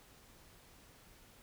silence, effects pink hiss -61 dBFS RMS until 1.42 s

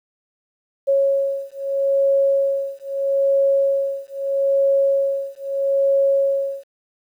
sine beating tone pair, 550 / 550.78 Hz, C#5 / C#5, -14 / -11 cents, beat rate 0.78 Hz, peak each -19 dBFS, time 0.87-6.65 s, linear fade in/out 20 ms, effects 9-bit

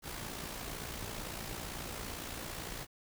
pink noise with amplitude modulation, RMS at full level -40 dBFS, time 0.02-2.87 s, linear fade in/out 50 ms, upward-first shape sine, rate 57.8 Hz, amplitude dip 50%, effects none

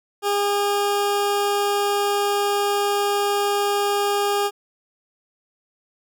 20% pulse tone, 406.5 Hz, G#4, 37 cents flat, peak -14 dBFS, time 0.22-4.51 s, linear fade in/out 50 ms, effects none

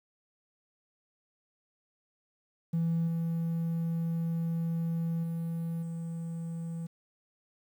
triangle tone with level steps, 166.2 Hz, E3, 15 cents sharp, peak -23 / -26 / -29 / -32 dBFS, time 2.73-6.87 s, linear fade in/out 10 ms, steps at 3.07 / 5.23 / 5.82 s, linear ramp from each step 10 ms, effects tanh soft clip ceiling -22 dBFS + 10-bit

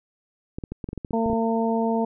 clicks, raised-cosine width 3 ms, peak -18 dBFS, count 12, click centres 0.585 / 0.638 / 0.72 / 0.842 / 0.889 / 0.931 / 0.977 / 1.048 / 1.108 / 1.261 / 1.3 / 1.331 s
harmonic tone, 226.9 Hz, A#3, 47 cents flat, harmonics 1 / 2 / 3 / 4, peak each -23 / -26 / -28 / -29 dBFS, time 1.13-2.05 s, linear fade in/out 5 ms
effects none

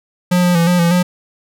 square tone with pitch steps, 178.9 / 177.5 / 168.5 / 177.9 / 170.1 / 179 Hz, F3 / F3 / E3 / F3 / F3 / F3, +42 / +28 / +38 / +32 / -45 / +43 cents, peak -11 dBFS, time 0.31-1.03 s, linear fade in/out 10 ms, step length 120 ms, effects none

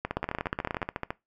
two click trains, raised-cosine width 0.5 ms, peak -14 / -15 dBFS, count 14 / 14, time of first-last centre 0.05-0.828 / 0.17-1.105 s, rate 16.7 / 13.9 Hz, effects noise-tail reverb RT60 0.2 s tail -21 dB re dry

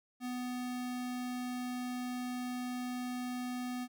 square tone, 248.7 Hz, B3, 12 cents sharp, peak -37 dBFS, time 0.2-3.88 s, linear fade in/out 50 ms, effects none

